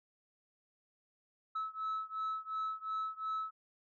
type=beating tone pair; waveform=sine; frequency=1298 / 1300.8 Hz; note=E6 / E6; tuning=-27 / -23 cents; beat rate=2.8 Hz; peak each=-37 / -38 dBFS; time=1.55-3.51 s; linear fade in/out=10 ms; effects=tanh soft clip ceiling -32 dBFS